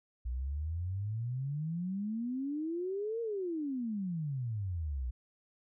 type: exponential two-way sweep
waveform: sine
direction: up then down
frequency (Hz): 58.7 to 470 to 58.7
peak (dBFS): -33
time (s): 0.25-5.11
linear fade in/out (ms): 10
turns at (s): 3.21
effects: none